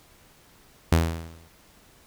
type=tone with exponential decay; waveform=sawtooth; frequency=82.41 Hz; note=E2; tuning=in tune; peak=-11 dBFS; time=0.92-1.48 s; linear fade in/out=5 ms; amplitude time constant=120 ms; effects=pink hiss -56 dBFS RMS until 2.06 s